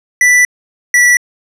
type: tone pair in turn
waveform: square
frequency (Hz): 1975.5 / 1953.9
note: B6 / B6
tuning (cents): 0 / -19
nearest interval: unison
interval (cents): 19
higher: first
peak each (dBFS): -6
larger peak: neither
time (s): 0.21-0.45 / 0.94-1.17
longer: first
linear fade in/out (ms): 2
effects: low-pass 11000 Hz 12 dB/octave